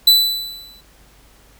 45% pulse tone with exponential decay, 3983 Hz, B7, 14 cents sharp, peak -6 dBFS, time 0.07-0.81 s, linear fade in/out 5 ms, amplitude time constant 160 ms, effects added 50 Hz sine -51 dBFS peak until 1.59 s + pink hiss -51 dBFS RMS until 1.59 s

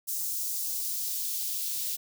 blue noise with high-pass filter sweep, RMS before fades -32 dBFS, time 0.07-1.97 s, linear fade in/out 20 ms, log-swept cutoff 6300 to 3400 Hz, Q 1.2, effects none

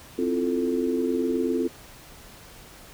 sine chord, F major seventh, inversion second, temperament equal, 261.6 / 329.6 / 349.2 / 440 Hz, C4 / E4 / F4 / A4, 0 / 0 / 0 / 0 cents, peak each -26 / -32 / -27 / -28 dBFS, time 0.18-1.68 s, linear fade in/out 10 ms, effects pink hiss -47 dBFS RMS until 2.93 s

